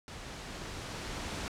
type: noise with level ramp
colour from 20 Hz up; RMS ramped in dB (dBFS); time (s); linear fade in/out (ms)
pink; -45 to -37; 0.08-1.48; 0
effects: low-pass 7000 Hz 12 dB/octave